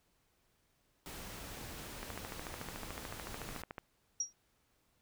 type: noise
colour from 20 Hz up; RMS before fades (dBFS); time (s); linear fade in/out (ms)
pink; -47; 1.06-3.62; 0
type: click train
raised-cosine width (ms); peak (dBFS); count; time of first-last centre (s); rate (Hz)
0.5; -27; 25; 2.03-3.782; 13.7
type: tone with exponential decay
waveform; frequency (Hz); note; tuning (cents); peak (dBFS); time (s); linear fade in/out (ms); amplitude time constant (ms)
sine; 5690; F8; +31; -29; 4.2-4.33; 5; 27
effects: pink hiss -75 dBFS RMS until 5.01 s